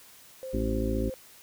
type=tone; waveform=sine; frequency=523 Hz; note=C5; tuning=1 cent flat; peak=-35 dBFS; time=0.43-1.14 s; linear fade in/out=0 ms
type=harmonic tone; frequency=54.8 Hz; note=A1; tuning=6 cents flat; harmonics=1 / 2 / 4 / 5 / 6 / 7; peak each=-30 / -35 / -33 / -33 / -38 / -34 dBFS; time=0.53-1.1 s; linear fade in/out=10 ms
effects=white hiss -53 dBFS RMS until 1.42 s